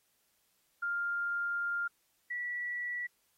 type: tone pair in turn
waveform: sine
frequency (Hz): 1400 / 1947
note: F6 / B6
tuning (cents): +4 / -25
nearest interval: tritone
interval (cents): 571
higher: second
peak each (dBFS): -31 / -34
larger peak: first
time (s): 0.82-1.88 / 2.3-3.07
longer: first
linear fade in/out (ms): 10
effects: white hiss -74 dBFS RMS until 3.37 s + AAC 48 kbps